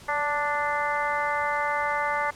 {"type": "harmonic tone with a mistuned harmonic", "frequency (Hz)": 293.7, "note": "D4", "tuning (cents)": 0, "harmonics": [2, 3, 4, 5, 6, 7], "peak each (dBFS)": [-32, -28, -30, -33, -33, -32], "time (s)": [0.08, 2.31], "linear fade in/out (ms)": 10, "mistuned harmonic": 2, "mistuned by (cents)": -26, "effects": ["pink hiss -48 dBFS RMS until 2.35 s", "low-pass 10000 Hz 12 dB/octave"]}